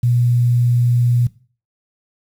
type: tone with quantisation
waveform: sine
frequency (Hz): 121.1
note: B2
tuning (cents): -34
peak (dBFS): -12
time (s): 0.03-1.27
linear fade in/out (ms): 5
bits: 7
effects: noise-tail reverb RT60 0.4 s tail -18 dB re dry